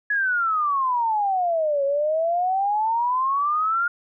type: exponential two-way sweep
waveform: sine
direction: down then up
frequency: 1700 to 548 to 1425 Hz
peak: -19 dBFS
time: 0.1-3.88 s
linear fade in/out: 5 ms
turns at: 1.84 s
effects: none